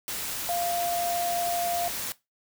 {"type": "tone in noise", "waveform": "sine", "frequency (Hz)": 696, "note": "F5", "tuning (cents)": -6, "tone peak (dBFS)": -26, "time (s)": [0.49, 1.88], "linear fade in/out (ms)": 0, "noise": "white", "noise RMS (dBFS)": -33, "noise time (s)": [0.08, 2.12], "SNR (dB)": 4, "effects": ["noise-tail reverb RT60 0.2 s tail -18 dB re dry"]}